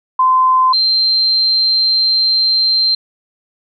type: tone pair in turn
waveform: sine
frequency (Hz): 1031 / 4140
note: C6 / C8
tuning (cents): -26 / -19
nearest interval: 2 octaves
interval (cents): 2407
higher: second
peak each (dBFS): -8 / -10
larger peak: first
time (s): 0.19-0.73 / 0.73-2.95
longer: second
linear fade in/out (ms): 5
effects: none